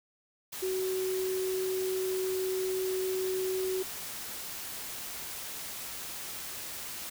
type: tone in noise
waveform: sine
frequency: 374.7 Hz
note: F#4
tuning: 22 cents sharp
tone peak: -29 dBFS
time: 0.62-3.83 s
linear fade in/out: 10 ms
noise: white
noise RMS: -40 dBFS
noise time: 0.52-7.1 s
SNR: +8 dB
effects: none